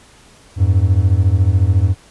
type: beating tone pair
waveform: triangle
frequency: 87.31 / 101.31 Hz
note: F2 / G#2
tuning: 0 / -42 cents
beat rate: 14 Hz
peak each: -11 / -11 dBFS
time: 0.56-1.95 s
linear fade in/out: 50 ms
effects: pink hiss -46 dBFS RMS until 2.1 s + resampled to 24000 Hz